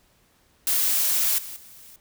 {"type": "noise with level steps", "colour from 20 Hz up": "blue", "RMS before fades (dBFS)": [-22, -37, -47], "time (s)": [0.67, 1.96], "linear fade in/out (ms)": 2, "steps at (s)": [1.38, 1.56], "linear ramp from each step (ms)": 5, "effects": ["pink hiss -62 dBFS RMS until 2 s"]}